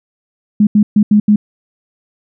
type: tone bursts at uneven times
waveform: sine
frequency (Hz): 209.1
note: G#3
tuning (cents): +12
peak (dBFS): -5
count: 5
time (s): 0.6-0.67 / 0.75-0.83 / 0.96-1.03 / 1.11-1.2 / 1.28-1.36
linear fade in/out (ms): 5
effects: none